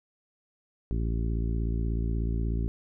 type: harmonic tone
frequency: 56.5 Hz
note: A1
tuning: 47 cents sharp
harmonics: 1 / 2 / 3 / 4 / 5 / 6 / 7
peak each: -27 / -33 / -37 / -39 / -41 / -43 / -44 dBFS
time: 0.91-2.68 s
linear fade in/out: 0 ms
effects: none